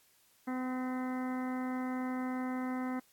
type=harmonic tone with a mistuned harmonic; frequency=255 Hz; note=C4; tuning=44 cents flat; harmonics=1 / 2 / 3 / 4 / 5 / 6 / 7 / 8; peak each=-34 / -46 / -44 / -47 / -48 / -52 / -52 / -51 dBFS; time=0.47-3 s; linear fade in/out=10 ms; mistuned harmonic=7; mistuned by=+35 cents; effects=white hiss -67 dBFS RMS until 3.12 s + AAC 64 kbps